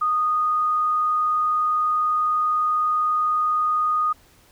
sine tone, 1236 Hz, D#6, 12 cents flat, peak -18 dBFS, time 0.01-4.13 s, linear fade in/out 10 ms, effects pink hiss -55 dBFS RMS until 4.51 s

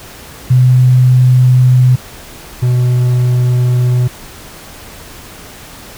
sine / triangle tone pair in turn, 126.7 / 124.02 Hz, B2 / B2, +45 / +8 cents, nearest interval unison, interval 37 cents, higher first, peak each -4 / -6 dBFS, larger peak first, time 0.5-1.96 / 2.62-4.08 s, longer neither, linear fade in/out 10 ms, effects pink hiss -33 dBFS RMS until 5.97 s

